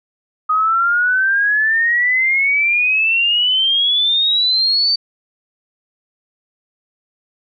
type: exponential sweep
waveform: sine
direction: up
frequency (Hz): 1244.5 to 4610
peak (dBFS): -12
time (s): 0.49-4.96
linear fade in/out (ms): 10
effects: none